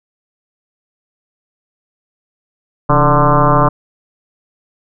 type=tone with frequency modulation; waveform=sine; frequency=587.3 Hz; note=D5; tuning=in tune; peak=-7 dBFS; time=2.89-3.69 s; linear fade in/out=10 ms; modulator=151 Hz; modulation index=4.4; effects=none